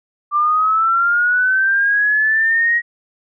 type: linear sweep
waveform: sine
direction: up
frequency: 1174.7 to 1900 Hz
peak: -12 dBFS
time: 0.31-2.82 s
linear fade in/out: 50 ms
effects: none